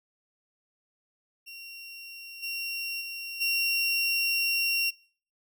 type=tone with level steps; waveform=30% pulse; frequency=2746 Hz; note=F7; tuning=30 cents flat; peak=-39 / -29 / -33 / -22 dBFS; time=1.46-4.91 s; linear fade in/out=20 ms; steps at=2.42 / 3 / 3.4 s; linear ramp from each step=20 ms; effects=noise-tail reverb RT60 0.5 s tail -24 dB re dry